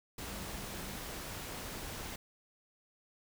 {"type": "tone in noise", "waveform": "sine", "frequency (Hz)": 196.3, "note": "G3", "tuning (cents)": 3, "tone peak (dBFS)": -51, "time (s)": [0.29, 0.96], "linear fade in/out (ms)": 5, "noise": "pink", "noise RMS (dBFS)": -43, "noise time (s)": [0.18, 2.16], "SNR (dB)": -11, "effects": []}